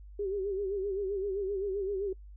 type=tone with vibrato; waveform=sine; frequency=393.3 Hz; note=G4; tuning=6 cents sharp; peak=-30 dBFS; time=0.19-2.13 s; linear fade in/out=5 ms; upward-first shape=sine; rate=7.7 Hz; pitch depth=84 cents each way; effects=noise-tail reverb RT60 0.1 s tail -23 dB re dry + added 50 Hz sine -46 dBFS peak until 2.36 s